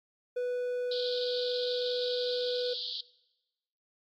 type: tone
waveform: triangle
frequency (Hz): 493.9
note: B4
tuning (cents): 0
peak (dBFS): -27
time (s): 0.36-2.74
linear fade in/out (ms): 10
type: band-pass noise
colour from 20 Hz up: white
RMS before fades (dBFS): -37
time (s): 0.91-3.01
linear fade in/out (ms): 5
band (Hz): 3200 to 4700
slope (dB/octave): 96
effects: noise-tail reverb RT60 1.0 s tail -21 dB re dry + MP3 96 kbps